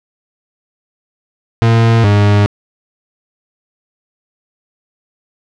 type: tone pair in turn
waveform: 40% pulse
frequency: 114.5 / 102.69 Hz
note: A#2 / G#2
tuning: -31 / -19 cents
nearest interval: major second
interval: 188 cents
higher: first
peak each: -6 dBFS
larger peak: neither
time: 1.62-2.04 / 2.04-2.46 s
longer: neither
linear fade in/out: 0 ms
effects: low-pass 4000 Hz 12 dB/octave

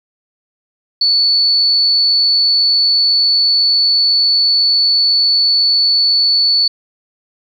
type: tone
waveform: sine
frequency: 4454 Hz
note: C#8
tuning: 7 cents sharp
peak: -9 dBFS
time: 1.01-6.68 s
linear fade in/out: 5 ms
effects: 8-bit

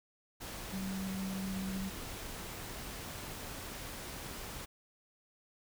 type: tone in noise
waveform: sine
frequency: 191.3 Hz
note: G3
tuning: 42 cents flat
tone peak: -36 dBFS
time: 0.72-1.9 s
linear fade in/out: 20 ms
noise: pink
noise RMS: -44 dBFS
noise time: 0.4-4.66 s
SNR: +5 dB
effects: none

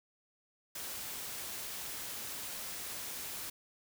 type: noise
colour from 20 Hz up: white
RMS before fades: -42 dBFS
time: 0.75-3.5 s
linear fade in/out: 5 ms
effects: none

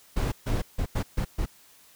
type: noise bursts at uneven times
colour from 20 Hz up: brown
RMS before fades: -26 dBFS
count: 6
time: 0.16-0.32 / 0.46-0.62 / 0.78-0.86 / 0.95-1.03 / 1.17-1.25 / 1.38-1.46 s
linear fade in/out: 10 ms
effects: white hiss -56 dBFS RMS until 1.95 s

